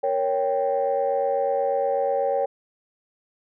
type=chord; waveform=sine; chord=G diminished; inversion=first; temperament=equal; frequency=466.2 / 554.4 / 784 Hz; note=Bb4 / Db5 / G5; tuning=0 / 0 / 0 cents; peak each=-26 / -22 / -25 dBFS; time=0.03-2.46 s; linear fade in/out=10 ms; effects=tanh soft clip ceiling -13 dBFS